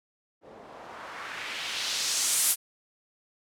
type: noise with low-pass filter sweep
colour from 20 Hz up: blue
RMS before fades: -31 dBFS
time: 0.41-2.56 s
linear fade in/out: 50 ms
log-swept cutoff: 430 to 12000 Hz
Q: 1.4
effects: none